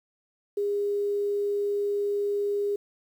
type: tone with quantisation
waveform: sine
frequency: 407.2 Hz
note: G#4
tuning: 34 cents flat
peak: -24 dBFS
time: 0.57-2.76 s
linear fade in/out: 5 ms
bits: 9
effects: none